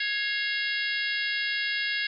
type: harmonic tone with a mistuned harmonic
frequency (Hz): 554.4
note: C#5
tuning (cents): 0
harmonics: 3 / 4 / 5 / 6 / 7 / 8 / 9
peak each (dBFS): -30 / -32 / -34 / -36 / -37 / -38 / -39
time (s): 0-2.07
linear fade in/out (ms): 5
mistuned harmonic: 4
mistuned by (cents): -65
effects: none